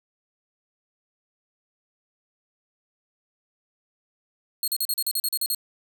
10% pulse tone bursts, 4288 Hz, C8, 42 cents sharp, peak -16 dBFS, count 11, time 4.63-5.548 s, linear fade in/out 2 ms, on 48 ms, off 39 ms, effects none

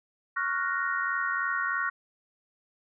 sine chord, Gb major seventh, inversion second, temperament equal, 1108.7 / 1396.9 / 1480 / 1864.7 Hz, Db6 / F6 / Gb6 / Bb6, 0 / 0 / 0 / 0 cents, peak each -32 dBFS, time 0.36-1.9 s, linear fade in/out 10 ms, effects none

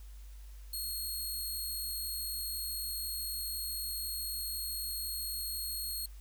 10% pulse tone, 4286 Hz, C8, 41 cents sharp, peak -29 dBFS, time 0.73-6.06 s, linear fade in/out 5 ms, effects added 50 Hz sine -46 dBFS peak until 6.2 s + white hiss -63 dBFS RMS until 6.2 s

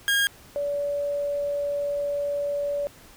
30% pulse / sine tone pair in turn, 1624 / 574.2 Hz, G#6 / D5, -39 / -39 cents, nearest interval octave + tritone, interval 1800 cents, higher first, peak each -17 / -24 dBFS, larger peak first, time 0.08-0.27 / 0.56-2.87 s, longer second, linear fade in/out 0 ms, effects pink hiss -50 dBFS RMS until 3.16 s

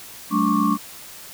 sine tone cluster, 188.5 / 216.7 / 289.5 / 1092 / 1158 Hz, F#3 / A3 / D4 / C#6 / D6, +32 / -26 / -25 / -26 / -25 cents, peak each -24 / -21 / -22 / -23 / -25 dBFS, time 0.3-0.78 s, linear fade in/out 50 ms, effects white hiss -40 dBFS RMS until 1.33 s

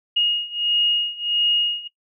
sine beating tone pair, 2865 / 2866.5 Hz, F7 / F7, +44 / +44 cents, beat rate 1.5 Hz, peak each -22 / -20 dBFS, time 0.16-1.88 s, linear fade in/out 10 ms, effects noise-tail reverb RT60 0.1 s tail -19 dB re dry

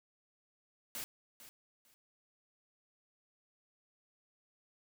white noise with echo, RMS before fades -42 dBFS, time 0.95-1.04 s, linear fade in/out 0 ms, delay 450 ms, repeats 2, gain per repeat -13 dB, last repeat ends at 1.94 s, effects none

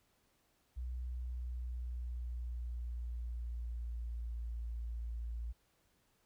sine tone with pitch glide, 61.74 to 57.61 Hz, B1 to A#1, 0 to -20 cents, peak -38 dBFS, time 0.76-5.53 s, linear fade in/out 20 ms, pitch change -120 cents, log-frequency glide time 1-4.53 s, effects pink hiss -75 dBFS RMS until 6.25 s

